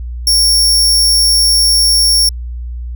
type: tone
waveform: sawtooth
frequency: 5490 Hz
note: F8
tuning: 31 cents flat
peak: -5 dBFS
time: 0.27-2.29 s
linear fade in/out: 2 ms
effects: added 60 Hz sine -20 dBFS peak until 2.95 s